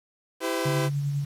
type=chord; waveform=sawtooth; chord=C major; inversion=first; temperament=equal with one note detuned; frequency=329.6 / 392 / 509.8 Hz; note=E4 / G4 / C5; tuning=0 / 0 / -45 cents; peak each=-26 / -28 / -25 dBFS; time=0.4-0.9 s; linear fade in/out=50 ms
type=tone with tremolo; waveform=sine; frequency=142.2 Hz; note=C#3; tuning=45 cents sharp; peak=-23 dBFS; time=0.65-1.25 s; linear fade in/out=10 ms; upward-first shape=sine; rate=10 Hz; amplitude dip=30%
effects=resampled to 32000 Hz + 8-bit